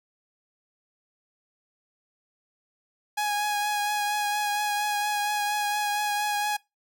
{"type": "tone with vibrato", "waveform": "sawtooth", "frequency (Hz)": 830.6, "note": "G#5", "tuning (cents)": 0, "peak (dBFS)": -21, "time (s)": [3.17, 6.57], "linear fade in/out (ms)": 10, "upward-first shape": "triangle", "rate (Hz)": 4.3, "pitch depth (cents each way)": 21, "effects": ["noise-tail reverb RT60 0.2 s tail -22 dB re dry"]}